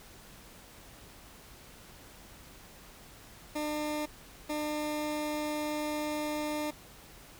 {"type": "tone pair in turn", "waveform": "20% pulse", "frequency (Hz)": [301, 301], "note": ["D4", "D4"], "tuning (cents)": [43, 43], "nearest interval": "unison", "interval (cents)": 0, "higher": "neither", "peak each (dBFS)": -27, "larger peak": "neither", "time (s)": [[3.55, 4.06], [4.49, 6.71]], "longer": "second", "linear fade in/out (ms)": 10, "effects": ["added 45 Hz sine -62 dBFS peak until 7.39 s", "pink hiss -53 dBFS RMS until 7.39 s"]}